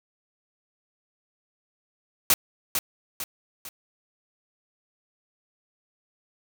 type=noise with echo; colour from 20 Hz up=white; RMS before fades=-18 dBFS; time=2.3-2.34 s; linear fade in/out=2 ms; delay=450 ms; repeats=3; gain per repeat=-7 dB; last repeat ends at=3.69 s; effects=none